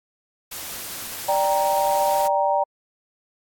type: noise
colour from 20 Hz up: white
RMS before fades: -33 dBFS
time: 0.51-2.28 s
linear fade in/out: 10 ms
type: chord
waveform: sine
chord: G minor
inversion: second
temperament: equal with one note detuned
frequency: 587.3 / 784 / 936.1 Hz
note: D5 / G5 / Bb5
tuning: 0 / 0 / +7 cents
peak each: -22 dBFS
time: 1.28-2.64 s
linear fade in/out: 10 ms
effects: AAC 64 kbps